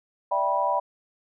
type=chord; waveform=sine; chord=E minor seventh; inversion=third; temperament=equal with one note detuned; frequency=587.3 / 659.3 / 784 / 977 Hz; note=D5 / E5 / G5 / B5; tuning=0 / 0 / 0 / -19 cents; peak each=-28 / -30 / -28 / -24 dBFS; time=0.31-0.8 s; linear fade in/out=10 ms; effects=none